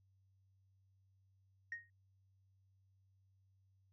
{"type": "tone with exponential decay", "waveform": "sine", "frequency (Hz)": 1864.7, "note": "A#6", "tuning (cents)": 0, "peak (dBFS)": -37, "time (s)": [1.72, 1.9], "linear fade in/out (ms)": 2, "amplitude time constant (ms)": 38, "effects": ["tanh soft clip ceiling -36 dBFS", "added 96 Hz sine -70 dBFS peak until 3.92 s"]}